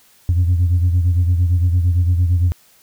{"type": "beating tone pair", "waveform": "sine", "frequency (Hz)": [87.2, 96], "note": ["F2", "G2"], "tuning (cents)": [-2, -36], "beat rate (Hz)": 8.8, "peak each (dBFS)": [-11, -19], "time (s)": [0.29, 2.52], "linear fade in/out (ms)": 0, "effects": ["tanh soft clip ceiling -9 dBFS", "white hiss -52 dBFS RMS until 2.82 s"]}